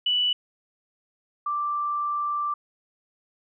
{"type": "tone pair in turn", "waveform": "sine", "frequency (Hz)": [2962, 1175.5], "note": ["F#7", "D6"], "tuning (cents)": [1, 1], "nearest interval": "octave + major third", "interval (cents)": 1600, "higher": "first", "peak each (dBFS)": [-20, -24], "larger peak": "first", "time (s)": [[0.06, 0.33], [1.46, 2.54]], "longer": "second", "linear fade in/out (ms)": 5, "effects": []}